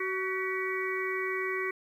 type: harmonic tone with a mistuned harmonic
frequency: 376.1 Hz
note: F#4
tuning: 28 cents sharp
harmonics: 1 / 3 / 4 / 5 / 6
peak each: -33 / -38 / -42 / -34 / -37 dBFS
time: 0-1.71 s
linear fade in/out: 5 ms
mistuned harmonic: 5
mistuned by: +58 cents
effects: 10-bit